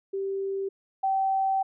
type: tone pair in turn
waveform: sine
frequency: 390.2 / 772.3 Hz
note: G4 / G5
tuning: -8 / -26 cents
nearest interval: octave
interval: 1182 cents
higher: second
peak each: -27 / -22 dBFS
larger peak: second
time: 0.13-0.69 / 1.03-1.63 s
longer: second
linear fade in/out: 10 ms
effects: none